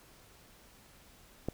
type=click; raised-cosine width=2 ms; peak=-19 dBFS; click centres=1.486 s; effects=pink hiss -59 dBFS RMS until 1.53 s